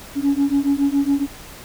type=beating tone pair; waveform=sine; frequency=277.2 / 284.4 Hz; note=C#4 / C#4; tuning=0 / +45 cents; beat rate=7.2 Hz; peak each=-17 dBFS; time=0.15-1.27 s; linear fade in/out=50 ms; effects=tanh soft clip ceiling -11 dBFS + pink hiss -39 dBFS RMS until 1.64 s